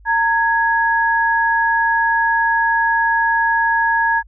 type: tone pair together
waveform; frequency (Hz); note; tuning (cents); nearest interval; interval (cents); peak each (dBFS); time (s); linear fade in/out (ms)
sine; 916.8 / 1665; A#5 / G#6; -29 / +4; minor seventh; 1033; -16; 0.05-4.23; 50
effects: added 50 Hz sine -42 dBFS peak until 4.27 s